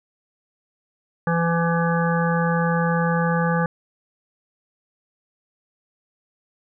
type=harmonic tone; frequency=168.3 Hz; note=E3; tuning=36 cents sharp; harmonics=1 / 3 / 5 / 7 / 9 / 10; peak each=-20 / -25 / -27 / -28 / -30 / -30 dBFS; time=1.27-3.66 s; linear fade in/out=2 ms; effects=none